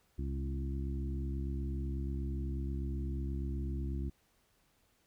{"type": "harmonic tone with a mistuned harmonic", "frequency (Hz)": 68.2, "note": "C#2", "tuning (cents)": -28, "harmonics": [1, 2, 3, 4, 5], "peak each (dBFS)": [-35, -42, -45, -46, -47], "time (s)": [0.18, 4.1], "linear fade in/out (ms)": 10, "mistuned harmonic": 2, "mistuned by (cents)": -20, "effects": ["pink hiss -72 dBFS RMS until 5.06 s"]}